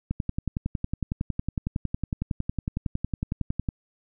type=click train; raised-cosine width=5 ms; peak=-14 dBFS; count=40; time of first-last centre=0.11-3.688 s; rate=10.9 Hz; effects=none